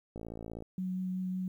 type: click train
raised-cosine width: 2 ms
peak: -29 dBFS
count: 27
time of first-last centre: 0.16-0.623 s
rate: 56.1 Hz
type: tone with vibrato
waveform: sine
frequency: 185 Hz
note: F#3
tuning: in tune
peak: -32 dBFS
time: 0.78-1.48 s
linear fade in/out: 2 ms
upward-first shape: sine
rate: 5.4 Hz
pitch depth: 9 cents each way
effects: 11-bit